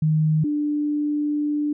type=tone pair in turn; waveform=sine; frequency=155.56 / 295.9 Hz; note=D#3 / D4; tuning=0 / +13 cents; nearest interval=major seventh; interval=1113 cents; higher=second; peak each=-16 / -20 dBFS; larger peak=first; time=0.02-0.44 / 0.44-1.73 s; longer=second; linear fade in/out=5 ms; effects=none